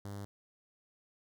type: tone with notch filter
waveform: sawtooth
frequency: 100.8 Hz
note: G2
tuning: 49 cents sharp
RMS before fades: -43 dBFS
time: 0.05-0.25 s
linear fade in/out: 0 ms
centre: 2500 Hz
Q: 1.2
effects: none